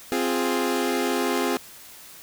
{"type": "chord", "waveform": "sawtooth", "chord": "F minor", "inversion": "second", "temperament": "equal", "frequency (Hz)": [261.6, 349.2, 415.3], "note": ["C4", "F4", "Ab4"], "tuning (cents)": [0, 0, 0], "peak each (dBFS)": [-22, -23, -23], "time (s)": [0.12, 1.57], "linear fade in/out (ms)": 0, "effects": ["white hiss -45 dBFS RMS until 2.22 s"]}